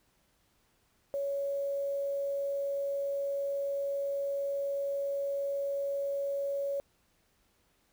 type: tone with quantisation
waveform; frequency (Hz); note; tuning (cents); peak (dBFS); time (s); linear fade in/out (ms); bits
sine; 559; C#5; +14; -30; 1.14-6.8; 0; 9
effects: pink hiss -71 dBFS RMS until 7.92 s